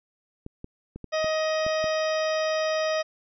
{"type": "clicks", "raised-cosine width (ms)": 3, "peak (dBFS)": -24, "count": 7, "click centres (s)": [0.464, 0.644, 0.96, 1.043, 1.244, 1.665, 1.842]}
{"type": "harmonic tone", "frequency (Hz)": 628, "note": "D#5", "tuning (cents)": 16, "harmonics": [1, 2, 3, 4, 5, 6, 8, 9], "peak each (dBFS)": [-24, -33, -34, -38, -40, -41, -39, -42], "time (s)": [1.12, 3.03], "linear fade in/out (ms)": 20}
{"effects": []}